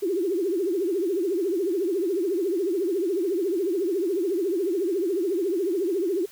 sine tone with vibrato, 366 Hz, F#4, 19 cents flat, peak -22 dBFS, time 0.02-6.26 s, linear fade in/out 10 ms, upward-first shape triangle, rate 14 Hz, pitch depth 240 cents each way, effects white hiss -50 dBFS RMS until 6.31 s

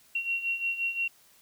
sine beating tone pair, 2736 / 2741.7 Hz, F7 / F7, -36 / -33 cents, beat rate 5.7 Hz, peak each -34 / -29 dBFS, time 0.15-1.08 s, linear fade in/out 5 ms, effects white hiss -60 dBFS RMS until 1.41 s

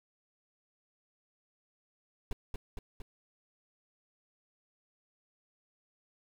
brown noise with echo, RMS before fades -33 dBFS, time 2.31-2.33 s, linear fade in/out 2 ms, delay 230 ms, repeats 3, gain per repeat -3 dB, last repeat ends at 3.02 s, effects none

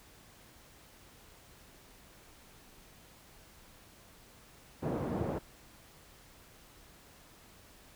pink band-pass noise, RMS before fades -35 dBFS, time 4.82-5.39 s, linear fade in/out 10 ms, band 120 to 630 Hz, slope 12 dB/octave, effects pink hiss -58 dBFS RMS until 7.95 s

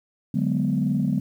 sine chord, G# half-diminished seventh, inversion second, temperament equal, 146.83 / 185 / 207.7 / 246.9 Hz, D3 / F#3 / G#3 / B3, 0 / 0 / 0 / 0 cents, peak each -25 dBFS, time 0.34-1.2 s, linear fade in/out 5 ms, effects tanh soft clip ceiling -12 dBFS + 9-bit

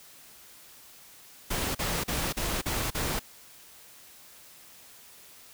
pink noise bursts, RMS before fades -30 dBFS, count 6, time 1.5-3.195 s, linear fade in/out 10 ms, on 250 ms, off 39 ms, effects white hiss -52 dBFS RMS until 5.53 s

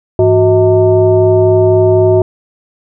sine tone with frequency modulation, 370 Hz, F#4, in tune, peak -5 dBFS, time 0.19-2.22 s, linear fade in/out 2 ms, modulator 268 Hz, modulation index 1, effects none

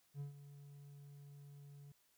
triangle tone with ADSR envelope, 142.5 Hz, C#3, 48 cents sharp, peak -39 dBFS, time 0.14-1.92 s, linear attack 64 ms, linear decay 120 ms, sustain -13 dB, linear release 4 ms, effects white hiss -75 dBFS RMS until 2.17 s

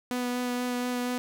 sawtooth tone with vibrato, 246.9 Hz, B3, in tune, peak -24 dBFS, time 0.11-1.18 s, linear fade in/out 0 ms, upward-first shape sine, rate 4.2 Hz, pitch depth 11 cents each way, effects none

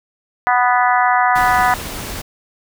harmonic tone, 246.9 Hz, B3, in tune, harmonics 3 / 4 / 5 / 6 / 7 / 8, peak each -15 / -17 / -19 / -21 / -22 / -23 dBFS, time 0.47-1.74 s, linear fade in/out 0 ms
pink noise, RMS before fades -27 dBFS, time 1.35-2.22 s, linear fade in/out 10 ms
effects none

